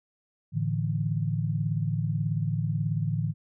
sine chord, A suspended fourth, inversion none, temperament just, 110 / 146.67 / 165 Hz, A2 / D3 / E3, 0 / -2 / +2 cents, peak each -29 / -29 / -30 dBFS, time 0.52-3.34 s, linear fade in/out 50 ms, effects none

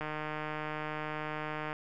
click train, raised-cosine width 0.5 ms, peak -22 dBFS, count 264, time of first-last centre 0.01-1.729 s, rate 153 Hz, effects none

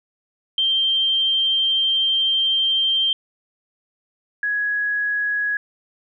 sine tone pair in turn, 3154 / 1670.8 Hz, G7 / G#6, +10 / +10 cents, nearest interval major seventh, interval 1100 cents, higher first, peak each -16 / -19 dBFS, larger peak first, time 0.58-3.13 / 4.43-5.57 s, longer first, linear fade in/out 2 ms, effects none

